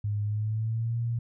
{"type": "tone with pitch glide", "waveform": "sine", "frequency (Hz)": [103.83, 117.22], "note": ["G#2", "A#2"], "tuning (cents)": [0, 10], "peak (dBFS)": -26, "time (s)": [0.04, 1.19], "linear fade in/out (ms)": 5, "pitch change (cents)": 210, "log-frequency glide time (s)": [0.23, 0.98], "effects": []}